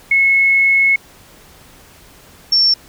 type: tone pair in turn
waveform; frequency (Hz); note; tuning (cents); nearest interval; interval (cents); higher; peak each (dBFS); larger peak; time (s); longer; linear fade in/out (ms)
sine; 2186 / 5440; C#7 / F8; -25 / -46; octave + major third; 1579; second; -9; neither; 0.11-0.96 / 2.52-2.74; first; 5
effects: pink hiss -44 dBFS RMS until 2.88 s